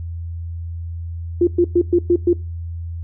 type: tone bursts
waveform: sine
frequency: 348.7 Hz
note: F4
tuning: 3 cents flat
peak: -10 dBFS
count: 6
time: 1.41-2.332 s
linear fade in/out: 5 ms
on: 62 ms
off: 110 ms
effects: noise-tail reverb RT60 0.3 s tail -22 dB re dry + added 84 Hz sine -25 dBFS peak until 3.03 s